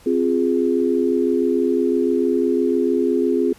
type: chord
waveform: sine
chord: F minor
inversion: second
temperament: equal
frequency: 261.6 / 349.2 / 415.3 Hz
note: C4 / F4 / Ab4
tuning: 0 / 0 / 0 cents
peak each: -20 dBFS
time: 0.06-3.53 s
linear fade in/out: 5 ms
effects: pink hiss -49 dBFS RMS until 3.58 s + resampled to 32000 Hz